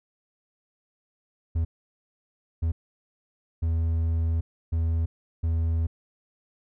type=tone bursts at uneven times; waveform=triangle; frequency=82 Hz; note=E2; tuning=9 cents flat; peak=-20 dBFS; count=5; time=1.55-1.65 / 2.62-2.72 / 3.62-4.41 / 4.72-5.06 / 5.43-5.87 s; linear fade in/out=10 ms; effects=none